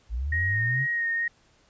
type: linear sweep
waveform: sine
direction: up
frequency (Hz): 51.91 to 140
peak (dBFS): -26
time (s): 0.09-0.87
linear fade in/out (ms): 50
type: tone with vibrato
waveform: sine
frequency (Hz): 1864.7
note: A#6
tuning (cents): 0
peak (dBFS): -24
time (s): 0.32-1.28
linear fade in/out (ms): 5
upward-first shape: sine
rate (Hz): 2.2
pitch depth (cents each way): 21
effects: pink hiss -62 dBFS RMS until 1.69 s + resampled to 16000 Hz